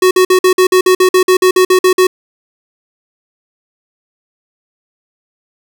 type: tone bursts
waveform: square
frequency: 370 Hz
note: F#4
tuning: in tune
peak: -6 dBFS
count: 15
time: 0.02-2.07 s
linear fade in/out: 5 ms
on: 90 ms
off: 50 ms
effects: none